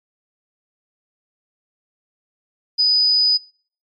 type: tone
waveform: sine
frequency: 4978 Hz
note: D#8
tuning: in tune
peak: -12 dBFS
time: 2.78-3.38 s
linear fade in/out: 20 ms
effects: noise-tail reverb RT60 0.5 s tail -25 dB re dry + MP3 48 kbps